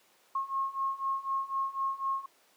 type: beating tone pair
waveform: sine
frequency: 1080 / 1084 Hz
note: C#6 / C#6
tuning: -45 / -39 cents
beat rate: 4 Hz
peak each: -34 / -32 dBFS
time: 0.35-2.26 s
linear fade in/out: 5 ms
effects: pink hiss -64 dBFS RMS until 2.56 s + high-pass 400 Hz 12 dB/octave